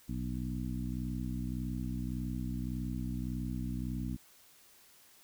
harmonic tone with a mistuned harmonic, 61.74 Hz, B1, in tune, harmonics 1 / 2 / 3 / 4 / 5, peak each -39 / -40 / -40 / -40 / -46 dBFS, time 0.08-4.17 s, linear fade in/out 20 ms, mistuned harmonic 1, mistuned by -100 cents, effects white hiss -61 dBFS RMS until 5.23 s

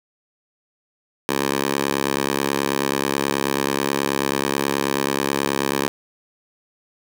10% pulse tone with high-pass filter, 69.3 Hz, C#2, in tune, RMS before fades -22 dBFS, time 1.29-5.88 s, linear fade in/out 0 ms, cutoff 320 Hz, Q 0.64, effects none

